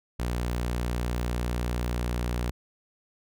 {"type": "tone", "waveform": "sawtooth", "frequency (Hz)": 60.1, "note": "B1", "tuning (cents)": -46, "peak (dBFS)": -23, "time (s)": [0.19, 2.51], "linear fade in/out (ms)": 10, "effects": []}